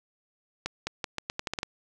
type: accelerating click train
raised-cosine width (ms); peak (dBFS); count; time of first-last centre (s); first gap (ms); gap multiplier
0.2; -13; 10; 0.66-1.631; 210; 0.82
effects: none